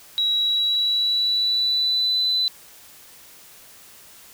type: tone with pitch glide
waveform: sine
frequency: 3876 to 4006 Hz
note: B7 to B7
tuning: -33 to +24 cents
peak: -18 dBFS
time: 0.18-2.48 s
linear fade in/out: 0 ms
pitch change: +57 cents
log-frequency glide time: 0.3-2.22 s
effects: white hiss -47 dBFS RMS until 4.33 s